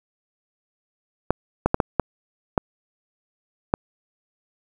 clicks, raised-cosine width 1 ms, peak -3 dBFS, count 7, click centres 1.306 / 1.66 / 1.744 / 1.802 / 1.997 / 2.578 / 3.739 s, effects 7-bit

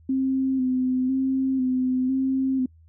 sine tone with vibrato, 260.3 Hz, C4, 9 cents flat, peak -20 dBFS, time 0.09-2.66 s, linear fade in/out 5 ms, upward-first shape square, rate 1 Hz, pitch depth 30 cents each way, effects noise-tail reverb RT60 0.1 s tail -26 dB re dry + added 81 Hz sine -50 dBFS peak until 2.88 s

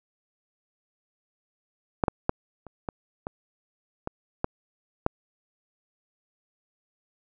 clicks, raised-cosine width 1 ms, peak -7 / -8 / -7 / -28 / -16 / -18 / -16 / -10 / -7 dBFS, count 9, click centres 2.038 / 2.082 / 2.294 / 2.667 / 2.888 / 3.269 / 4.074 / 4.444 / 5.064 s, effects none

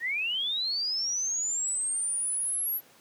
sine linear sweep, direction up, 1797 to 11790 Hz, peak -27 dBFS, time 0-2.81 s, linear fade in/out 50 ms, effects pink hiss -57 dBFS RMS until 3 s + high-pass 200 Hz 12 dB/octave

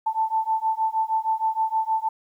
sine beating tone pair, 881 / 887.4 Hz, A5 / A5, +2 / +14 cents, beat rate 6.4 Hz, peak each -24 dBFS, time 0.06-2.09 s, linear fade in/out 10 ms, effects 10-bit

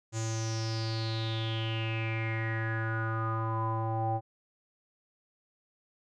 square tone with low-pass filter sweep, 112 Hz, A2, 31 cents sharp, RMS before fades -32 dBFS, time 0.12-4.21 s, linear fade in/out 50 ms, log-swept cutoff 7100 to 740 Hz, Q 8, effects none

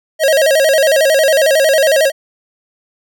square tone with vibrato, 587.3 Hz, D5, in tune, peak -9 dBFS, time 0.19-2.12 s, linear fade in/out 50 ms, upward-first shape square, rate 11 Hz, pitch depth 130 cents each way, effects none

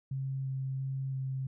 sine tone with pitch steps, 134.4 / 133.2 / 134.2 / 132.7 Hz, C3 / C3 / C3 / C3, +47 / +31 / +44 / +25 cents, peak -32 dBFS, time 0.11-1.47 s, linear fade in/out 5 ms, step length 340 ms, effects none

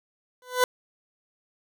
20% pulse tone with exponential growth, 501 Hz, B4, 25 cents sharp, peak -10 dBFS, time 0.42-0.64 s, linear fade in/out 1 ms, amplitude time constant 47 ms, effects none

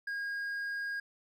sine tone with hard clipping, 1630 Hz, G#6, 33 cents flat, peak -35 dBFS, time 0.07-1 s, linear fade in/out 5 ms, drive 3 dB, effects none

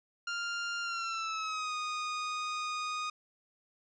sawtooth tone with pitch glide, 1396.9 to 1237.3 Hz, F6 to D#6, 0 to -10 cents, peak -30 dBFS, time 0.27-3.1 s, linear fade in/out 5 ms, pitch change -210 cents, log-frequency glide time 0.82-1.75 s, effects resampled to 16000 Hz + 11-bit

